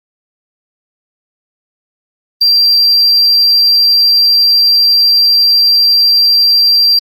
sine tone, 4722 Hz, D8, 9 cents sharp, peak -3 dBFS, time 2.41-6.99 s, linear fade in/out 5 ms, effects tanh soft clip ceiling -4 dBFS + Opus 24 kbps

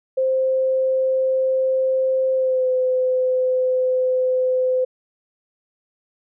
sine tone with pitch glide, 523.3 to 511.1 Hz, C5 to C5, 0 to -41 cents, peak -16 dBFS, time 0.17-4.85 s, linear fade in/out 10 ms, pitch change -41 cents, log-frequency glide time 2.34-2.68 s, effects none

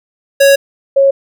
square / sine tone pair in turn, 554.4 / 548.7 Hz, C#5 / C#5, 0 / -18 cents, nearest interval unison, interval 18 cents, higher first, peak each -5 dBFS, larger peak neither, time 0.4-0.56 / 0.96-1.11 s, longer first, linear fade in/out 10 ms, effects none

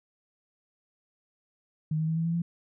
sine tone with pitch steps, 155.56 / 158.37 / 161.23 / 164.15 / 167.11 / 170.13 Hz, D#3 / D#3 / E3 / E3 / E3 / F3, 0 / +31 / -38 / -7 / +24 / -45 cents, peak -25 dBFS, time 1.91-2.42 s, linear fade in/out 5 ms, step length 85 ms, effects none

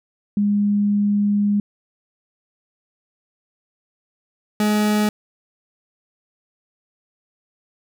sine / 40% pulse tone pair in turn, 204.8 / 210.7 Hz, G#3 / G#3, -24 / +25 cents, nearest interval unison, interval 49 cents, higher second, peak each -15 dBFS, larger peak neither, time 0.37-1.6 / 4.6-5.09 s, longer first, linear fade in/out 2 ms, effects none

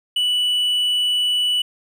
triangle tone, 2960 Hz, F#7, in tune, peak -15 dBFS, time 0.16-1.62 s, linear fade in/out 5 ms, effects none

